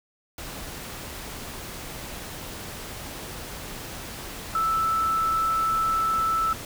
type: tone in noise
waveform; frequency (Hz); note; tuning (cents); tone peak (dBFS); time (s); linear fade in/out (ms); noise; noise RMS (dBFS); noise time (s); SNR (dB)
sine; 1318.5; E6; 0; -21; 4.55-6.53; 2; pink; -37; 0.38-6.65; +13
effects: none